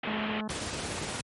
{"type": "low-pass noise", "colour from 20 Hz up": "white", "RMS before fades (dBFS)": -35, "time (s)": [0.03, 0.41], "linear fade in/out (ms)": 5, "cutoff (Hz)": 3200, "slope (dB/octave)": 48}
{"type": "harmonic tone", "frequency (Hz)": 214.8, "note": "A3", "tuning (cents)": -41, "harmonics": [1, 2, 3, 4, 5, 6, 7, 8], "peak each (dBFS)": [-32, -43, -43, -43, -46, -50, -54, -55], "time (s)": [0.07, 0.48], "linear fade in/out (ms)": 2}
{"type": "noise with tremolo", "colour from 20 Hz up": "pink", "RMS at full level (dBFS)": -33, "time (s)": [0.49, 1.21], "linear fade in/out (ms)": 2, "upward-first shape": "sine", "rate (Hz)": 17, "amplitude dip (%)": 25}
{"effects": ["high-pass 80 Hz 12 dB/octave", "MP3 48 kbps"]}